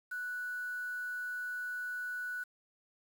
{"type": "tone with quantisation", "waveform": "sine", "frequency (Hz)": 1480, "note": "F#6", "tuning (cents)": 0, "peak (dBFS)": -36, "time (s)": [0.11, 2.44], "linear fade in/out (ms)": 10, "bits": 9, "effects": []}